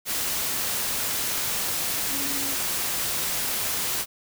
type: tone in noise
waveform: sine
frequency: 277.2 Hz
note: C#4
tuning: in tune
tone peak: -35 dBFS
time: 2.08-2.56 s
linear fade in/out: 50 ms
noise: white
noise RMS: -27 dBFS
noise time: 0.05-4.06 s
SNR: -11 dB
effects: none